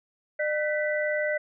sine tone cluster, 603 / 1515 / 1976 Hz, D5 / F#6 / B6, +46 / +40 / 0 cents, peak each -26 / -33 / -30 dBFS, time 0.39-1.38 s, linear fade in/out 10 ms, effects none

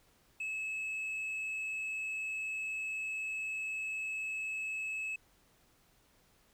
sine tone with tanh clipping, 2592 Hz, E7, 30 cents flat, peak -36 dBFS, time 0.4-5.16 s, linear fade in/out 5 ms, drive 3 dB, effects pink hiss -68 dBFS RMS until 6.53 s

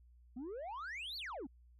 sine exponential two-way sweep, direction up then down, 232.6 to 4628 to 232.6 Hz, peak -39 dBFS, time 0.36-1.47 s, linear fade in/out 10 ms, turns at 1.17 s, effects tanh soft clip ceiling -41 dBFS + added 60 Hz sine -60 dBFS peak until 1.79 s

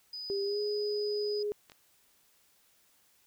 sine tone, 4978 Hz, D#8, in tune, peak -38 dBFS, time 0.13-1.43 s, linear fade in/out 5 ms
sine tone with pitch glide, 397.3 to 415.6 Hz, G4 to G#4, +23 to +1 cents, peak -30 dBFS, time 0.3-1.52 s, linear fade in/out 0 ms, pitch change +78 cents, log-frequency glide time 0.43-0.6 s
clicks, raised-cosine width 0.2 ms, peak -34 dBFS, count 2, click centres 1.698 / 1.719 s
effects white hiss -67 dBFS RMS until 3.26 s

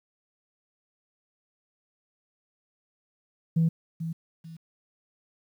sine tone with echo, 163.8 Hz, E3, 11 cents flat, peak -18 dBFS, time 3.56-3.69 s, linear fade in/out 10 ms, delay 440 ms, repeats 2, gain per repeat -11 dB, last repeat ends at 4.57 s, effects tanh soft clip ceiling -16 dBFS + 10-bit

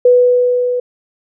sine tone with level ramp, 493.9 Hz, B4, in tune, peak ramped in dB -4 to -14 dBFS, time 0.05-0.8 s, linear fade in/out 5 ms, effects none

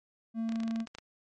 triangle tone, 226.1 Hz, A3, 47 cents sharp, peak -28 dBFS, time 0.34-0.86 s, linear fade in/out 50 ms
clicks, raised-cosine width 0.2 ms, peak -26 dBFS, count 12, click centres 0.492 / 0.522 / 0.558 / 0.603 / 0.634 / 0.679 / 0.71 / 0.76 / 0.803 / 0.872 / 0.95 / 0.985 s
effects MP3 48 kbps

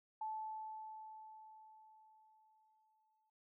sine tone with exponential decay, 871 Hz, A5, 18 cents flat, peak -39 dBFS, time 0.21-3.3 s, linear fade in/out 5 ms, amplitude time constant 670 ms, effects none

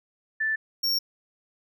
sine / square tone pair in turn, 1760 / 5516 Hz, A6 / F8, 0 / -22 cents, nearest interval octave + minor sixth, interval 1978 cents, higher second, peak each -23 dBFS, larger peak neither, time 0.4-0.56 / 0.83-0.99 s, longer neither, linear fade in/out 10 ms, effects none

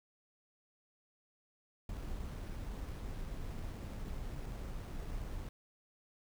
brown noise with sample-and-hold, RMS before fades -42 dBFS, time 1.89-5.49 s, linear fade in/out 2 ms, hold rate 7350 Hz, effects none

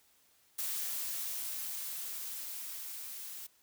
blue noise with level ramp, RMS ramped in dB -36 to -45 dBFS, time 0.58-3.47 s, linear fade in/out 10 ms, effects white hiss -68 dBFS RMS until 3.62 s

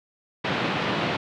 pink band-pass noise, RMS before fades -26 dBFS, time 0.44-1.17 s, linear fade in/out 10 ms, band 130 to 3600 Hz, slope 24 dB/octave, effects none

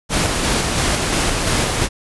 pink noise with tremolo, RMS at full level -17 dBFS, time 0.09-1.89 s, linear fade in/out 50 ms, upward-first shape square, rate 2.9 Hz, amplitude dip 25%, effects resampled to 24000 Hz

